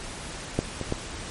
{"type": "clicks", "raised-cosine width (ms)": 2, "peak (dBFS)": [-8, -17, -12], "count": 3, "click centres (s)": [0.59, 0.813, 0.924], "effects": ["pink hiss -37 dBFS RMS until 1.3 s", "MP3 48 kbps"]}